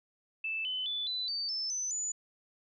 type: tone with pitch steps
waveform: sine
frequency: 2637 / 3029 / 3480 / 3997 / 4591 / 5274 / 6058 / 6959 Hz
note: E7 / F#7 / A7 / B7 / D8 / E8 / F#8 / A8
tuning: 0 / +40 / -20 / +20 / -40 / 0 / +40 / -20 cents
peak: -32 dBFS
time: 0.44-2.12 s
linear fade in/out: 5 ms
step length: 210 ms
effects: none